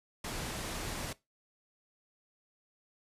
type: low-pass noise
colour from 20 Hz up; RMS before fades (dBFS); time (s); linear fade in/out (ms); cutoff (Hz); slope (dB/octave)
pink; -39; 0.24-1.13; 5; 12000; 24
effects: noise-tail reverb RT60 0.2 s tail -19 dB re dry + resampled to 32000 Hz